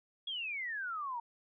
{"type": "exponential sweep", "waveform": "sine", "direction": "down", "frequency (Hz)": [3374, 916], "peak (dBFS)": -36, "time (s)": [0.27, 1.2], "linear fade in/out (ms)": 5, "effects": []}